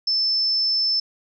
sine tone, 5280 Hz, E8, 2 cents sharp, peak -18 dBFS, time 0.07-1 s, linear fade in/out 5 ms, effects none

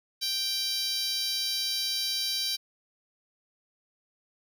10% pulse tone with high-pass filter, 784 Hz, G5, in tune, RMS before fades -30 dBFS, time 0.21-2.57 s, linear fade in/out 20 ms, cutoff 4300 Hz, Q 2.3, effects none

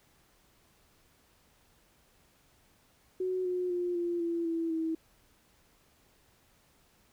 sine tone with pitch steps, 370 / 361.8 / 353.7 / 345.8 / 338.1 / 330.6 / 323.2 Hz, F#4 / F#4 / F4 / F4 / E4 / E4 / E4, 0 / -39 / +22 / -17 / +44 / +5 / -34 cents, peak -29 dBFS, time 3.2-4.95 s, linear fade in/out 5 ms, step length 250 ms, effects pink hiss -66 dBFS RMS until 7.12 s

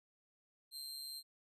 sawtooth tone with amplitude modulation, 4154 Hz, C8, 13 cents flat, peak -39 dBFS, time 0.71-1.23 s, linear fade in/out 50 ms, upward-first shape sine, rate 142 Hz, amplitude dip 60%, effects resampled to 32000 Hz

